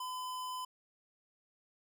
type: tone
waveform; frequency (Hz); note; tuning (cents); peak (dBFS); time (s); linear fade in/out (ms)
square; 1012; B5; +42; -39; 0-0.65; 5
effects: none